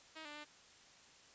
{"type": "tone with pitch steps", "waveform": "5% pulse", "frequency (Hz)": [316.5, 295.6, 298.2], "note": ["D#4", "D4", "D4"], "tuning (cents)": [30, 11, 27], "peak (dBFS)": -37, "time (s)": [0.15, 0.45], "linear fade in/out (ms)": 20, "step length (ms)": 100, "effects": ["white hiss -62 dBFS RMS until 1.34 s", "resampled to 16000 Hz"]}